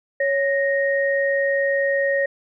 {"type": "tone pair together", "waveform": "sine", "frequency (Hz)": [554.4, 1864.7], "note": ["C#5", "A#6"], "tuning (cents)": [0, 0], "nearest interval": "octave + major sixth", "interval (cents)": 2100, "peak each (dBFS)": [-19, -22], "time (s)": [0.2, 2.26], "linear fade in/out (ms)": 5, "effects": []}